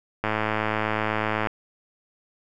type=click train; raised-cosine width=0.5 ms; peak=-9 dBFS; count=134; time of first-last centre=0.24-1.471 s; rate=108 Hz; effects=none